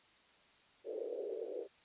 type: band-pass noise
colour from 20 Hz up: white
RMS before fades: -42 dBFS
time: 0.84-1.68 s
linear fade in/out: 50 ms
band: 390 to 510 Hz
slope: 48 dB/octave
effects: white hiss -66 dBFS RMS until 1.84 s + resampled to 8000 Hz